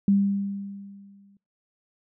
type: tone with exponential decay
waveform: sine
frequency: 198.9 Hz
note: G3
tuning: 25 cents sharp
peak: -15 dBFS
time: 0.08-1.37 s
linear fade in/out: 2 ms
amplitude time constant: 280 ms
effects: noise-tail reverb RT60 0.3 s tail -25 dB re dry